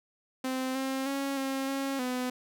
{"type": "tone with pitch steps", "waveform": "sawtooth", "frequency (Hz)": [259.7, 266.1, 275.6, 269, 272.8, 251.4], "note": ["C4", "C4", "C#4", "C4", "C#4", "B3"], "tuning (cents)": [-13, 29, -10, 48, -28, 31], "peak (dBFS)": -26, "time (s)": [0.44, 2.3], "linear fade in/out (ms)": 5, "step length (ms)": 310, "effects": []}